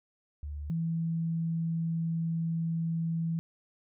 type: tone pair in turn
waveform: sine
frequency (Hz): 73.42 / 164.82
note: D2 / E3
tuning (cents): 0 / 0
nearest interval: octave + major second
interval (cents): 1400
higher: second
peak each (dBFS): -35 / -28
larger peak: second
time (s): 0.43-0.7 / 0.7-3.39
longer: second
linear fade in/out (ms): 0
effects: none

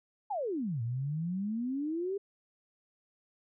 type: exponential two-way sweep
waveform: sine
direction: down then up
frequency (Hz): 880 to 112.3 to 407.3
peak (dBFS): -31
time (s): 0.3-2.18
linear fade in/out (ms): 10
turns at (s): 0.82
effects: none

